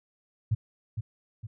sine tone with echo, 110 Hz, A2, in tune, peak -21 dBFS, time 0.51-0.55 s, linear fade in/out 10 ms, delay 460 ms, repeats 2, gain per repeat -7 dB, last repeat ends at 1.47 s, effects none

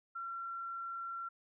sine tone, 1363 Hz, F6, 43 cents flat, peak -39 dBFS, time 0.15-1.29 s, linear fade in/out 10 ms, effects none

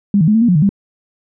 sine tone with pitch steps, 201.6 / 157.8 / 212.3 / 224.3 / 238.2 / 179.2 / 149.7 / 198.7 Hz, G3 / D#3 / G#3 / A3 / A#3 / F3 / D3 / G3, +49 / +25 / +38 / +34 / +38 / +45 / +33 / +24 cents, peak -8 dBFS, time 0.14-0.692 s, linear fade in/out 2 ms, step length 69 ms, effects none

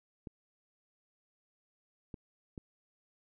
clicks, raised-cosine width 3 ms, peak -30 dBFS, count 3, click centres 0.272 / 2.142 / 2.578 s, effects none

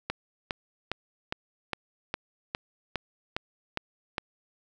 click train, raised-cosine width 0.3 ms, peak -13 dBFS, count 11, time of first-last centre 0.1-4.182 s, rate 2.45 Hz, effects none

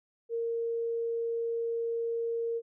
sine tone, 462.7 Hz, A#4, 13 cents flat, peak -29 dBFS, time 0.29-2.62 s, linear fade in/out 50 ms, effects none

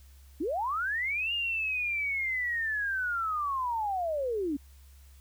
sine linear two-way sweep, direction up then down, 265.9 to 2845 to 265.9 Hz, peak -28 dBFS, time 0.4-4.57 s, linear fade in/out 10 ms, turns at 1.33 s, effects added 68 Hz sine -51 dBFS peak until 5.2 s + white hiss -63 dBFS RMS until 5.2 s

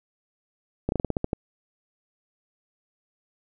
slowing click train, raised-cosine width 2 ms, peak -11 dBFS, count 9, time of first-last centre 0.89-1.331 s, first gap 31 ms, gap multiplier 1.16, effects none

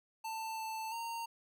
square tone with pitch steps, 889 / 884 / 923 Hz, A5 / A5 / A#5, +18 / +8 / -17 cents, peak -39 dBFS, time 0.24-1.26 s, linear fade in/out 10 ms, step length 340 ms, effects none

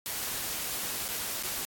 white noise with dropouts, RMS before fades -34 dBFS, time 0.06-1.65 s, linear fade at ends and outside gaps 0 ms, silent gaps 1.081-1.087 / 1.427-1.434 s, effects AAC 64 kbps

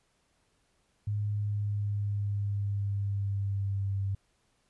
sine tone with pitch glide, 103.9 to 98.07 Hz, G#2 to G2, +1 to +1 cents, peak -28 dBFS, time 1.07-4.15 s, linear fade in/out 5 ms, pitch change -100 cents, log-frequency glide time 1.25-4.04 s, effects pink hiss -72 dBFS RMS until 4.69 s + resampled to 24000 Hz

